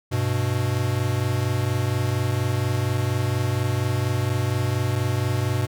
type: tone pair together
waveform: square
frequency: 99.23 / 123.47 Hz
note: G2 / B2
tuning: +22 / 0 cents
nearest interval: major third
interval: 378 cents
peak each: -25 / -24 dBFS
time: 0.11-5.67 s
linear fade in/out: 20 ms
effects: none